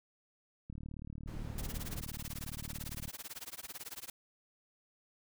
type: click train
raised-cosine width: 5 ms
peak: -33 dBFS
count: 90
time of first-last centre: 0.7-3.08 s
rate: 37.4 Hz
type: noise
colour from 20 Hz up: brown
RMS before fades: -43 dBFS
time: 1.27-2.01 s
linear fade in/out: 10 ms
type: noise with tremolo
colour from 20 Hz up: white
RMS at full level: -43 dBFS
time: 1.58-4.1 s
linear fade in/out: 2 ms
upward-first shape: sine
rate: 18 Hz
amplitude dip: 100%
effects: none